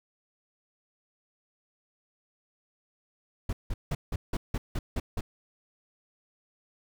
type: noise bursts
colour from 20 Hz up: brown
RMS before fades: -29 dBFS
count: 9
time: 3.49-5.21 s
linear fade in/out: 5 ms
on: 40 ms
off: 170 ms
effects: none